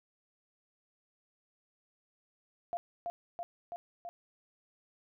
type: tone with echo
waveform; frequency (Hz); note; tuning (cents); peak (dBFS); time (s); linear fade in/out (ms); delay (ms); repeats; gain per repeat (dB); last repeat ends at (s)
sine; 693; F5; -14; -32; 2.73-2.77; 0; 330; 4; -2; 4.09
effects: none